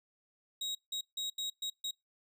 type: tone bursts at uneven times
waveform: 35% pulse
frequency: 3800 Hz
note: A#7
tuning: 33 cents sharp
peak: -33 dBFS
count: 6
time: 0.61-0.75 / 0.92-1.01 / 1.17-1.3 / 1.38-1.5 / 1.62-1.7 / 1.84-1.91 s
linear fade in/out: 5 ms
effects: noise-tail reverb RT60 0.2 s tail -24 dB re dry